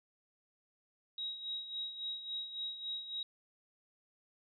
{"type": "tone with tremolo", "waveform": "sine", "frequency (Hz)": 3815, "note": "A#7", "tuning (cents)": 39, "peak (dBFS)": -36, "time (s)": [1.18, 3.23], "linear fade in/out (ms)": 2, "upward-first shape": "sine", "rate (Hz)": 3.6, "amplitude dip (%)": 65, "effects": []}